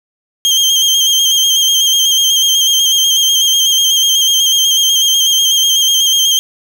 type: tone with vibrato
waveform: 30% pulse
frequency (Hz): 3184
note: G7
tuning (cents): +26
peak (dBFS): -6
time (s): 0.45-6.39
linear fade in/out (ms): 0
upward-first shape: square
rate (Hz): 8.1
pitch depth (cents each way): 28
effects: 8-bit